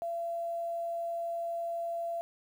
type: tone with quantisation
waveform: sine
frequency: 678 Hz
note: E5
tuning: 49 cents sharp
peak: -32 dBFS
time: 0.02-2.21 s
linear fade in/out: 0 ms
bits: 10
effects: none